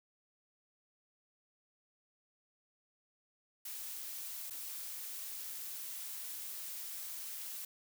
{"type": "noise with dropouts", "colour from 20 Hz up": "blue", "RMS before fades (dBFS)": -44, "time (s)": [3.65, 7.65], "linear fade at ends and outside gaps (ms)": 5, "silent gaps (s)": [4.5, 4.506], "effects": []}